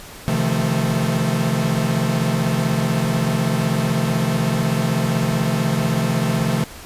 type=chord; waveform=45% pulse; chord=F dominant seventh; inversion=second; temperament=equal with one note detuned; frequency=130.81 / 155.56 / 171.52 / 220 Hz; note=C3 / Eb3 / F3 / A3; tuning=0 / 0 / -31 / 0 cents; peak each=-23 dBFS; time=0.28-6.64 s; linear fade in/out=0 ms; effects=pink hiss -38 dBFS RMS until 6.85 s + resampled to 32000 Hz